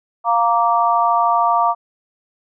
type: chord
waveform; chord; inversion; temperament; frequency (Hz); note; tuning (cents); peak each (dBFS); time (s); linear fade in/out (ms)
sine; Bb major; second; just; 699.2 / 932.3 / 1165.4; F5 / Bb5 / D6; +2 / 0 / -14; -17; 0.24-1.75; 50
effects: none